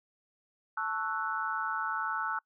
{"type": "chord", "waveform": "sine", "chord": "F# minor seventh", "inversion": "first", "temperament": "equal", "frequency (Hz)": [880, 1108.7, 1318.5, 1480], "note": ["A5", "C#6", "E6", "F#6"], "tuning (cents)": [0, 0, 0, 0], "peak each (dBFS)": [-37, -39, -34, -35], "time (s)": [0.77, 2.39], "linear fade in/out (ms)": 5, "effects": ["noise-tail reverb RT60 0.1 s tail -25 dB re dry"]}